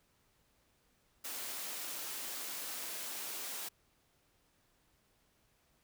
white high-pass noise, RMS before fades -42 dBFS, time 1.24-3.69 s, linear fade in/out 10 ms, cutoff 260 Hz, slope 12 dB/octave, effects pink hiss -73 dBFS RMS until 5.83 s

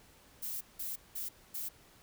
violet noise bursts at uneven times, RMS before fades -39 dBFS, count 4, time 0.42-0.61 / 0.79-0.96 / 1.15-1.29 / 1.54-1.69 s, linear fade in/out 10 ms, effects pink hiss -61 dBFS RMS until 2.02 s

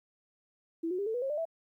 sine tone with pitch steps, 330.3 / 364.4 / 402 / 443.5 / 489.2 / 539.7 / 595.4 / 656.8 Hz, E4 / F#4 / G4 / A4 / B4 / C#5 / D5 / E5, +4 / -26 / +44 / +14 / -16 / -46 / +24 / -6 cents, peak -30 dBFS, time 0.83-1.454 s, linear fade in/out 10 ms, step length 78 ms, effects 12-bit

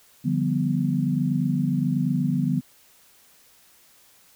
sine chord, G dominant seventh, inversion second, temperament equal, 146.83 / 174.61 / 196 / 246.9 Hz, D3 / F3 / G3 / B3, 0 / 0 / 0 / 0 cents, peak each -25 / -26 / -29 / -25 dBFS, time 0.24-2.61 s, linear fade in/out 20 ms, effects white hiss -56 dBFS RMS until 4.35 s

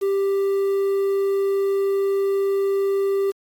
triangle tone with quantisation, 393.6 Hz, G4, 7 cents sharp, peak -16 dBFS, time 0.01-3.32 s, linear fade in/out 20 ms, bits 7, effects AAC 64 kbps

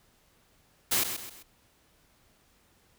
white noise with echo, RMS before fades -26 dBFS, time 0.91-1.04 s, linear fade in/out 10 ms, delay 130 ms, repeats 3, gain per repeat -8 dB, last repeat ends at 1.43 s, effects pink hiss -65 dBFS RMS until 2.98 s

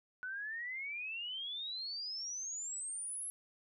sine exponential sweep, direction up, 1473 to 11170 Hz, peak -39 dBFS, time 0.23-3.3 s, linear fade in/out 0 ms, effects none

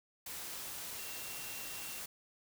sine tone in noise, 2738 Hz, F7, 35 cents flat, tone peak -51 dBFS, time 0.98-1.99 s, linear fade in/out 5 ms, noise white, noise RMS -44 dBFS, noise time 0.26-2.06 s, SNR -10 dB, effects none

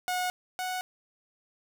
sawtooth tone pair in turn, 728 / 737.7 Hz, F#5 / F#5, -28 / -5 cents, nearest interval unison, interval 23 cents, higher second, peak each -24 / -27 dBFS, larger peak first, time 0.08-0.3 / 0.59-0.81 s, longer neither, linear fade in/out 0 ms, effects none

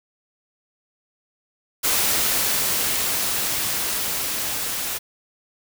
white noise with level ramp, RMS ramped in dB -20 to -27 dBFS, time 1.83-4.99 s, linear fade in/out 20 ms, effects none

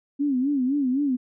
sine tone with vibrato, 270.2 Hz, C#4, 44 cents flat, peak -20 dBFS, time 0.19-1.17 s, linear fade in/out 20 ms, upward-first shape sine, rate 3.9 Hz, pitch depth 140 cents each way, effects none

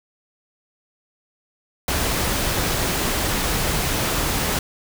pink noise, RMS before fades -22 dBFS, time 1.88-4.59 s, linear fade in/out 2 ms, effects none

